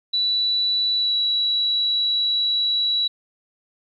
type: tone with pitch glide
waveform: sine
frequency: 3951 to 3915 Hz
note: B7 to B7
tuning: 0 to -16 cents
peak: -18 dBFS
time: 0.13-3.08 s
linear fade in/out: 10 ms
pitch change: -16 cents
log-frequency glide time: 0.96-1.15 s
effects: 10-bit